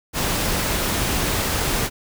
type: noise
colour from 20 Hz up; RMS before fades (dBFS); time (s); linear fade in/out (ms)
pink; -22; 0.13-1.9; 50
effects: none